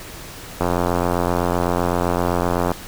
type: click train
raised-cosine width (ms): 1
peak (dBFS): -5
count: 186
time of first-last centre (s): 0.61-2.717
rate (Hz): 87.8
effects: pink hiss -36 dBFS RMS until 2.87 s